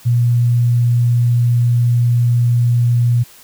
sine tone, 120 Hz, B2, 49 cents flat, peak -10 dBFS, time 0.05-3.24 s, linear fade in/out 20 ms, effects white hiss -43 dBFS RMS until 3.43 s

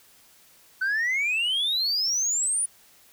sine exponential sweep, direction up, 1500 to 9790 Hz, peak -20 dBFS, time 0.81-2.66 s, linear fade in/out 10 ms, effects tanh soft clip ceiling -21 dBFS + white hiss -56 dBFS RMS until 3.12 s

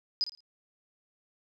sine tone with echo, 4984 Hz, D#8, 2 cents sharp, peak -24 dBFS, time 0.21-0.24 s, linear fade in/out 0 ms, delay 55 ms, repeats 3, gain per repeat -12 dB, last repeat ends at 0.405 s, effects none

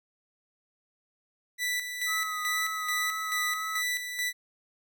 sawtooth tone with tremolo, 1975.5 Hz, B6, in tune, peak -24 dBFS, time 1.58-4.33 s, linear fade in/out 50 ms, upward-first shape square, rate 2.3 Hz, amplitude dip 55%
triangle tone with vibrato, 1266 Hz, D#6, 30 cents sharp, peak -31 dBFS, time 2.06-3.83 s, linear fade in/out 50 ms, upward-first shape sine, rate 2 Hz, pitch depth 30 cents each way
effects none

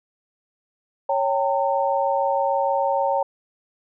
sine chord, G diminished, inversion second, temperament equal with one note detuned, 554.4 / 784 / 910.5 Hz, Db5 / G5 / Bb5, 0 / 0 / -41 cents, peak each -22 / -24 / -23 dBFS, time 1.09-3.23 s, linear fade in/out 5 ms, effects none

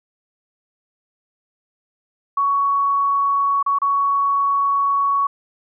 sine tone with dropouts, 1118 Hz, C#6, 14 cents sharp, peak -15 dBFS, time 2.37-5.27 s, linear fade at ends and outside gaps 5 ms, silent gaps 3.628-3.662 / 3.787-3.817 s, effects none

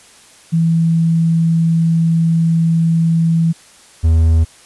sine / triangle tone pair in turn, 164.81 / 81.06 Hz, E3 / E2, 0 / -29 cents, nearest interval octave, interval 1229 cents, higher first, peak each -10 / -6 dBFS, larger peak second, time 0.52-3.53 / 4.03-4.45 s, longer first, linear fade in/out 20 ms, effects white hiss -44 dBFS RMS until 4.65 s + resampled to 24000 Hz

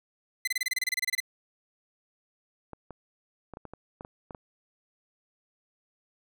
sawtooth tone bursts, 2036 Hz, C7, 48 cents flat, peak -22 dBFS, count 15, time 0.45-1.203 s, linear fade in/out 5 ms, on 25 ms, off 27 ms
clicks, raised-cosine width 1 ms, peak -27 dBFS, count 10, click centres 2.733 / 2.907 / 3.537 / 3.571 / 3.653 / 3.736 / 4.009 / 4.049 / 4.308 / 4.348 s
effects none

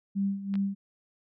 sine tone with tremolo, 197.4 Hz, G3, 12 cents sharp, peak -24 dBFS, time 0.15-0.75 s, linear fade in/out 20 ms, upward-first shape sine, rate 2.8 Hz, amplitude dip 75%
clicks, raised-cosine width 0.3 ms, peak -29 dBFS, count 2, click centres 0.54 / 0.555 s
effects none

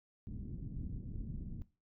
pink low-pass noise, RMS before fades -43 dBFS, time 0.27-1.62 s, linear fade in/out 0 ms, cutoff 250 Hz, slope 24 dB/octave, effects noise-tail reverb RT60 0.3 s tail -17 dB re dry

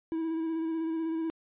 triangle tone with vibrato, 324.7 Hz, E4, 26 cents flat, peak -27 dBFS, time 0.12-1.3 s, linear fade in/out 0 ms, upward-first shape square, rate 16 Hz, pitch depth 20 cents each way, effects resampled to 8000 Hz

